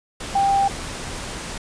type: tone in noise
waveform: sine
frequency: 791 Hz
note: G5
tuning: 15 cents sharp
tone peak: -15 dBFS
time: 0.35-0.68 s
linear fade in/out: 5 ms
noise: pink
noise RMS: -31 dBFS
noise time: 0.2-1.58 s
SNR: +13 dB
effects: resampled to 22050 Hz